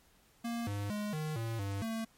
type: tone with pitch steps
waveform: square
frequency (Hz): 234 / 101.6 / 208.6 / 154.5 / 114 / 99.3 / 224.7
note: A#3 / G#2 / G#3 / D#3 / A#2 / G2 / A3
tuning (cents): +7 / -38 / +8 / -12 / -38 / +23 / +37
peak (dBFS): -35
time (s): 0.44-2.05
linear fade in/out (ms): 10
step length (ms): 230
effects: pink hiss -66 dBFS RMS until 2.17 s + MP3 64 kbps